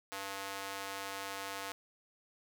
square tone with high-pass filter, 98 Hz, G2, in tune, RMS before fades -42 dBFS, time 0.12-1.72 s, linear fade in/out 0 ms, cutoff 770 Hz, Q 0.73, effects none

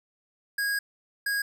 square tone bursts at uneven times, 1642 Hz, G#6, 20 cents flat, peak -26 dBFS, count 2, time 0.58-0.79 / 1.26-1.42 s, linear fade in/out 5 ms, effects none

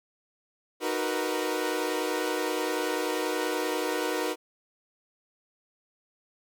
sawtooth chord, B major seventh, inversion first, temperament equal with one note detuned, 311.1 / 370 / 463.5 / 493.9 Hz, D#4 / F#4 / A#4 / B4, 0 / 0 / -10 / 0 cents, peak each -29 dBFS, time 0.8-4.36 s, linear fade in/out 50 ms, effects none

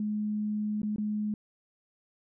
sine tone with dropouts, 211 Hz, G#3, 28 cents sharp, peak -28 dBFS, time 0-1.34 s, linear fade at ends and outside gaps 2 ms, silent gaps 0.818-0.831 / 0.961-0.982 s, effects none

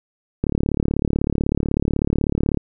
click train, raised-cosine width 3 ms, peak -6 dBFS, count 78, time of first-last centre 0.44-2.573 s, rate 36.1 Hz, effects none

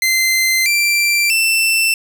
sawtooth tone with pitch steps, 2073 / 2354 / 2673 Hz, C7 / D7 / E7, -17 / +3 / +23 cents, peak -9 dBFS, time 0.02-1.94 s, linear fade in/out 2 ms, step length 640 ms, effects none

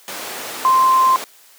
sine tone in noise, 1044 Hz, C6, 4 cents flat, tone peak -10 dBFS, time 0.65-1.16 s, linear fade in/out 0 ms, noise pink, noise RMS -27 dBFS, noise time 0.08-1.24 s, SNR +14 dB, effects white hiss -48 dBFS RMS until 1.58 s + high-pass 400 Hz 12 dB/octave

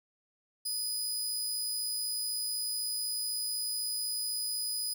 20% pulse tone, 4978 Hz, D#8, in tune, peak -26 dBFS, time 0.65-4.94 s, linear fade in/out 10 ms, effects none

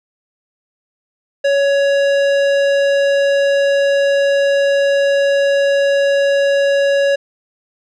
sine tone with tanh clipping, 559 Hz, C#5, 14 cents sharp, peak -13 dBFS, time 1.44-7.16 s, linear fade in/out 10 ms, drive 16 dB, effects none

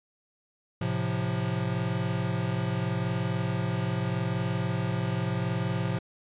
square chord, F major, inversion first, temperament equal, 110 / 130.81 / 174.61 Hz, A2 / C3 / F3, 0 / 0 / 0 cents, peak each -32 dBFS, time 0.81-5.99 s, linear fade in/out 5 ms, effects resampled to 8000 Hz

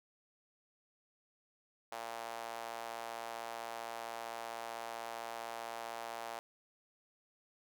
sawtooth tone with high-pass filter, 115.6 Hz, A#2, 14 cents flat, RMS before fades -44 dBFS, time 1.92-6.39 s, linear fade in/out 0 ms, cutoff 730 Hz, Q 2.4, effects none

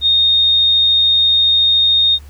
sine tone, 3693 Hz, A#7, 17 cents flat, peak -9 dBFS, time 0.01-2.19 s, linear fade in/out 50 ms, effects added 71 Hz sine -34 dBFS peak until 2.29 s + pink hiss -48 dBFS RMS until 2.29 s

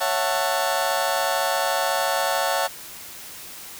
30% pulse chord, F# minor seventh, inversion second, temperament just, 555 / 666 / 740 / 888 Hz, C#5 / E5 / F#5 / A5, +2 / +18 / 0 / +16 cents, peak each -24 dBFS, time 0-2.68 s, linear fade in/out 20 ms, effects white hiss -39 dBFS RMS until 3.79 s

